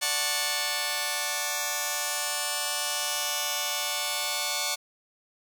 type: chord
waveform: 5% pulse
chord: D major seventh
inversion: none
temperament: just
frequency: 587.3 / 734.2 / 881 / 1101.2 Hz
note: D5 / F#5 / A5 / C#6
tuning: 0 / -14 / +2 / -12 cents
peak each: -21 dBFS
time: 0.01-4.76 s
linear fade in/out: 20 ms
effects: none